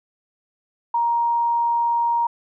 sine tone, 939 Hz, A#5, 12 cents sharp, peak -17 dBFS, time 0.94-2.27 s, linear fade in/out 5 ms, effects none

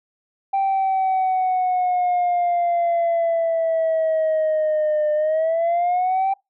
sine exponential two-way sweep, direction down then up, 784 to 602 to 784 Hz, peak -15 dBFS, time 0.53-6.34 s, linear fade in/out 10 ms, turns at 5.13 s, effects noise-tail reverb RT60 0.2 s tail -23 dB re dry + tanh soft clip ceiling -15 dBFS

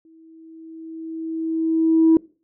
sine tone with exponential growth, 323.7 Hz, E4, 31 cents flat, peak -8 dBFS, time 0.05-2.17 s, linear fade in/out 2 ms, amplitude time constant 460 ms, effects noise-tail reverb RT60 0.4 s tail -24 dB re dry + tanh soft clip ceiling -7 dBFS

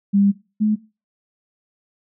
sine tone pair in turn, 200 / 213.2 Hz, G3 / G#3, +35 / +46 cents, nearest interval minor second, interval 111 cents, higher second, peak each -12 / -14 dBFS, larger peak first, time 0.13-0.32 / 0.6-0.76 s, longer first, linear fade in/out 20 ms, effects noise-tail reverb RT60 0.3 s tail -20 dB re dry

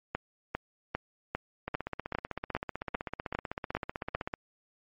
two click trains, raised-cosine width 0.5 ms, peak -19 / -15 dBFS, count 43 / 11, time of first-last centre 1.68-4.338 / 0.15-4.15 s, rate 15.8 / 2.5 Hz, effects MP3 32 kbps

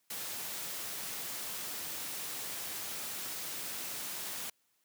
white noise, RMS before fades -40 dBFS, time 0.1-4.5 s, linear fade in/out 5 ms, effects white hiss -75 dBFS RMS until 4.84 s + high-pass 100 Hz 12 dB/octave

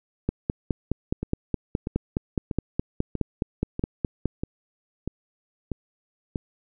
two click trains, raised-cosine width 3 ms, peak -10 / -15 dBFS, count 20 / 9, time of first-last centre 0.29-4.257 / 1.23-6.358 s, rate 4.79 / 1.56 Hz, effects none

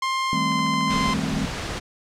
sawtooth tone with pitch glide, 1056 to 1038.5 Hz, C6 to C6, +16 to -13 cents, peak -18 dBFS, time 0.02-1.14 s, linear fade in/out 5 ms, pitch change -29 cents, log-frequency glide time 0.32-0.38 s
triangle chord, A half-diminished seventh, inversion second, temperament just, 158.4 / 198 / 220 / 264 Hz, Eb3 / G3 / A3 / C4, +31 / +18 / 0 / +16 cents, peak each -27 dBFS, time 0.33-1.46 s, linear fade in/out 0 ms
click train, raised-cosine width 0.5 ms, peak -24 dBFS, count 7, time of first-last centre 0.52-0.955 s, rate 13.8 Hz
pink noise, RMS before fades -29 dBFS, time 0.89-1.8 s, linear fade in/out 20 ms
effects low-pass 6000 Hz 12 dB/octave

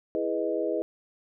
sine chord, E major seventh, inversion none, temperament equal, 329.6 / 415.3 / 493.9 / 622.3 Hz, E4 / G#4 / B4 / D#5, 0 / 0 / 0 / 0 cents, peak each -31 dBFS, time 0.15-0.82 s, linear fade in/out 0 ms, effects none

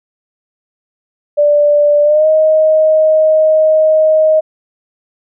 sine tone with pitch glide, 587.3 to 625.8 Hz, D5 to D#5, 0 to +10 cents, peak -6 dBFS, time 1.37-4.41 s, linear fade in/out 20 ms, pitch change +110 cents, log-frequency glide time 2.03-2.27 s, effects none

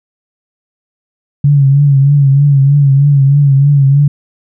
sine tone with vibrato, 140.3 Hz, C#3, 21 cents sharp, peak -4 dBFS, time 1.44-4.08 s, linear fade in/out 5 ms, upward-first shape triangle, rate 3.2 Hz, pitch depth 69 cents each way, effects none

